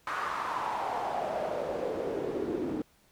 pink noise with band-pass filter sweep, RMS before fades -33 dBFS, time 0.07-2.82 s, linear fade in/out 2 ms, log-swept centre 1300 to 300 Hz, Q 3.9, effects pink hiss -65 dBFS RMS until 3.11 s

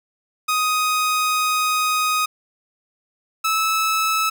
sawtooth tone pair in turn, 1250 / 1304.2 Hz, D#6 / E6, +8 / -19 cents, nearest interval minor second, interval 73 cents, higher second, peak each -14 dBFS, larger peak neither, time 0.48-2.26 / 3.44-4.3 s, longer first, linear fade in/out 10 ms, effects none

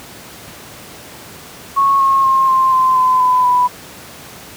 sine tone with pitch steps, 1100 / 1083.6 / 1067.5 / 1051.5 / 1035.9 / 1020.4 / 1005.2 / 990.2 Hz, C#6 / C#6 / C6 / C6 / C6 / C6 / B5 / B5, -14 / -40 / +34 / +8 / -18 / -44 / +30 / +4 cents, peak -9 dBFS, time 1.76-3.68 s, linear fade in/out 20 ms, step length 240 ms, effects pink hiss -35 dBFS RMS until 4.56 s + high-pass 100 Hz 12 dB/octave

